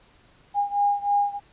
sine beating tone pair, 812 / 815.2 Hz, G#5 / G#5, -39 / -32 cents, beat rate 3.2 Hz, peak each -22 / -24 dBFS, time 0.54-1.4 s, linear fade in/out 50 ms, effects pink hiss -57 dBFS RMS until 1.52 s + resampled to 8000 Hz

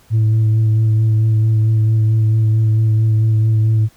sine tone with vibrato, 109.9 Hz, A2, 2 cents flat, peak -8 dBFS, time 0.1-3.89 s, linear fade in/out 50 ms, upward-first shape sine, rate 4.5 Hz, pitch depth 19 cents each way, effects tanh soft clip ceiling -9 dBFS + pink hiss -51 dBFS RMS until 3.96 s

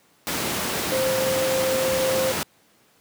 sine tone in noise, 524 Hz, C5, 2 cents sharp, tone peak -21 dBFS, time 0.92-2.32 s, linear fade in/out 0 ms, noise pink, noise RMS -25 dBFS, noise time 0.27-2.43 s, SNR +1 dB, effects pink hiss -59 dBFS RMS until 3 s + high-pass 150 Hz 12 dB/octave

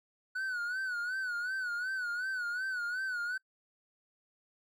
triangle tone with vibrato, 1480 Hz, F#6, in tune, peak -31 dBFS, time 0.35-3.38 s, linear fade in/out 10 ms, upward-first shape sine, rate 2.7 Hz, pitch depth 88 cents each way, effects noise-tail reverb RT60 0.1 s tail -23 dB re dry

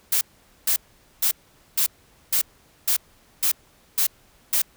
blue noise bursts, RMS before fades -20 dBFS, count 9, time 0.12-4.619 s, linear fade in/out 5 ms, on 91 ms, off 460 ms, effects pink hiss -57 dBFS RMS until 4.76 s

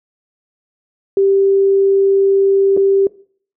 sine tone with dropouts, 392 Hz, G4, in tune, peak -9 dBFS, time 1.17-3.07 s, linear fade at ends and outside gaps 2 ms, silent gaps 2.767-2.773 s, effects noise-tail reverb RT60 0.5 s tail -20 dB re dry

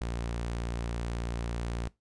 sawtooth tone, 58.27 Hz, A#1, in tune, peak -28 dBFS, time 0.01-1.88 s, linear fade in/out 0 ms, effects noise-tail reverb RT60 0.2 s tail -21 dB re dry + resampled to 22050 Hz

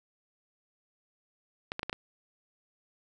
clicks, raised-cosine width 0.3 ms, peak -17 dBFS, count 5, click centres 1.719 / 1.794 / 1.831 / 1.896 / 1.929 s, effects none

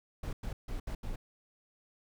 brown noise bursts at uneven times, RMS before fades -37 dBFS, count 5, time 0.23-0.33 / 0.43-0.53 / 0.68-0.8 / 0.87-0.95 / 1.03-1.16 s, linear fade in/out 5 ms, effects none

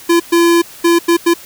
square tone bursts at uneven times, 340.1 Hz, F4, 46 cents flat, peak -8 dBFS, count 5, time 0.09-0.2 / 0.32-0.62 / 0.84-0.99 / 1.08-1.17 / 1.26-1.34 s, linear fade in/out 10 ms, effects white hiss -36 dBFS RMS until 1.45 s

